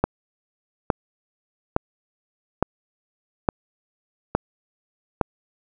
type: click train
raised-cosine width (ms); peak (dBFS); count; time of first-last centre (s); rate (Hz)
1; -3; 7; 0.04-5.212; 1.16
effects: none